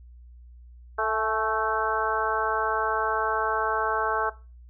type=harmonic tone with a mistuned harmonic; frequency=220 Hz; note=A3; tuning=in tune; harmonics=2 / 3 / 4 / 5 / 6 / 7; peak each=-30 / -30 / -30 / -30 / -30 / -30 dBFS; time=0.98-4.3 s; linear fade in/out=10 ms; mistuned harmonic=4; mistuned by=-31 cents; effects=noise-tail reverb RT60 0.3 s tail -18 dB re dry + added 60 Hz sine -45 dBFS peak until 4.69 s